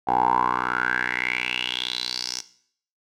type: tone with band-pass filter sweep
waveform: 10% pulse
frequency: 61.74 Hz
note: B1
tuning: in tune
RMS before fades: -25 dBFS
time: 0.07-2.41 s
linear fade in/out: 10 ms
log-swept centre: 760 to 5700 Hz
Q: 6.9
effects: noise-tail reverb RT60 0.6 s tail -17 dB re dry